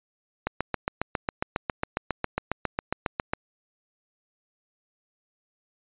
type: click train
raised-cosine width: 0.5 ms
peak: -10 dBFS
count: 22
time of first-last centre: 0.47-3.335 s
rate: 7.33 Hz
effects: resampled to 8000 Hz